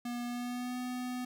square tone with pitch glide, 241.2 to 249.6 Hz, B3 to B3, -41 to +19 cents, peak -36 dBFS, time 0.05-1.25 s, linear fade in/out 5 ms, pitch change +60 cents, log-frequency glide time 0.25-0.78 s, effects none

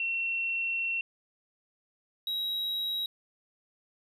sine / triangle tone pair in turn, 2717 / 3842 Hz, F7 / B7, -48 / -48 cents, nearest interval tritone, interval 600 cents, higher second, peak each -28 / -28 dBFS, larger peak neither, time 0-1.01 / 2.27-3.06 s, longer first, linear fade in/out 2 ms, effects none

